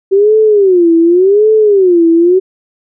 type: tone with vibrato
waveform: sine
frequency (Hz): 379.8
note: F#4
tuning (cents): +45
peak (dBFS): -4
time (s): 0.11-2.4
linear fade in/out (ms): 20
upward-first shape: sine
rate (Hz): 0.88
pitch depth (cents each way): 240
effects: none